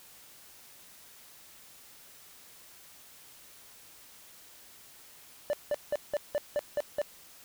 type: tone bursts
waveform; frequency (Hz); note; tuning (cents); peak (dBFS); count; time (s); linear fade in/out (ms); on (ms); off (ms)
triangle; 587; D5; -1; -24; 8; 5.5-7.016; 0; 32; 180
effects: white hiss -54 dBFS RMS until 7.44 s